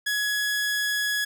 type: tone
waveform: sawtooth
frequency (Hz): 1681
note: G#6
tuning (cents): +20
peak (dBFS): -20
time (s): 0.06-1.25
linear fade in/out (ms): 10
effects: none